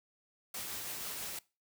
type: noise with tremolo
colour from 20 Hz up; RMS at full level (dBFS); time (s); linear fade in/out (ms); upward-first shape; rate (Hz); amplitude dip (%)
white; -40; 0.54-1.39; 5; triangle; 6.1; 25
effects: noise-tail reverb RT60 0.3 s tail -22 dB re dry

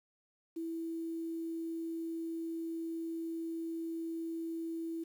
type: tone with quantisation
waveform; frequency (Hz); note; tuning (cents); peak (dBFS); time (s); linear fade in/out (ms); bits
sine; 329.6; E4; 0; -36; 0.56-5.04; 10; 10
effects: none

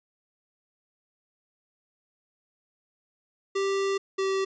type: tone pair in turn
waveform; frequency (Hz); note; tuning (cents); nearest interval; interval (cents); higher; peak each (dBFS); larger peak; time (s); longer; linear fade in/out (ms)
square; 392 / 386.2; G4 / G4; 0 / -26; unison; 26; first; -25 / -25; neither; 3.55-3.98 / 4.18-4.45; first; 10
effects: resampled to 16000 Hz

